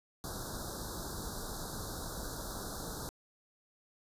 pink band-stop noise, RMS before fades -41 dBFS, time 0.24-3.09 s, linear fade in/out 0 ms, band 1600 to 3700 Hz, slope 96 dB/octave, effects resampled to 32000 Hz

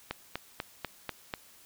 click train, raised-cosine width 0.3 ms, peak -17 dBFS, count 6, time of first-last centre 0.11-1.339 s, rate 4.07 Hz, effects white hiss -57 dBFS RMS until 1.65 s

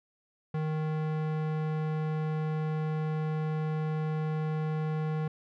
square tone with low-pass filter, 155.56 Hz, D#3, in tune, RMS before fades -31 dBFS, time 0.54-5.28 s, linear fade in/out 5 ms, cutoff 1900 Hz, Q 0.55, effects none

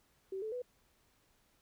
sine tone with pitch steps, 384 / 436 / 495.1 Hz, G4 / A4 / B4, -36 / -16 / +4 cents, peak -37 dBFS, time 0.32-0.62 s, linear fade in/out 5 ms, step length 100 ms, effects pink hiss -72 dBFS RMS until 1.61 s

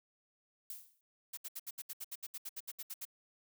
violet noise with exponential decay, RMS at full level -42 dBFS, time 0.7-1.01 s, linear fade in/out 1 ms, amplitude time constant 67 ms
blue noise bursts, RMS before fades -43 dBFS, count 16, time 1.33-3.053 s, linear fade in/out 10 ms, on 43 ms, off 69 ms
effects none

